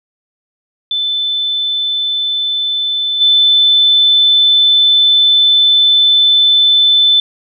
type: tone with level steps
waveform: sine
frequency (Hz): 3520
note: A7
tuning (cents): 0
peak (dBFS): -13 / -6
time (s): 0.91-7.2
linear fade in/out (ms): 2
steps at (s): 3.2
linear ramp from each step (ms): 20
effects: none